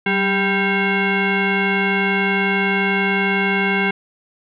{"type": "tone with frequency modulation", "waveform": "sine", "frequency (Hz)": 987.8, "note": "B5", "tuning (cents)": 0, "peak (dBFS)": -15, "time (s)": [0.06, 3.91], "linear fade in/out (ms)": 5, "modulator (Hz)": 590, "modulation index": 2.8, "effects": []}